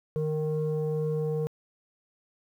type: tone pair together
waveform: sine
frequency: 153.78 / 463.5 Hz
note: D#3 / A#4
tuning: -20 / -10 cents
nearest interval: octave + perfect fifth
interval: 1910 cents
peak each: -27 dBFS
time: 0.16-1.47 s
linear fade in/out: 0 ms
effects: tanh soft clip ceiling -22 dBFS + 10-bit